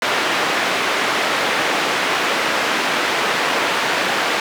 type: band-pass noise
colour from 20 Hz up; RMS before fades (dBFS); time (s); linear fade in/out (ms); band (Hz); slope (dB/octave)
white; -19; 0.02-4.4; 2; 270 to 2300; 12
effects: none